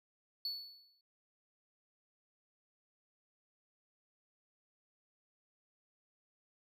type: tone with exponential decay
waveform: triangle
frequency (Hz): 4435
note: C#8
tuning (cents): 0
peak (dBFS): -33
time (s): 0.45-1.01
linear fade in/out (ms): 2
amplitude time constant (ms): 120
effects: none